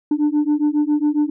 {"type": "beating tone pair", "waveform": "sine", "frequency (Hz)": [293.7, 301], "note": ["D4", "D4"], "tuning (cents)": [0, 43], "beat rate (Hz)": 7.3, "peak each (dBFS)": -16, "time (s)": [0.11, 1.3], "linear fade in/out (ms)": 5, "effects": ["tanh soft clip ceiling -12 dBFS"]}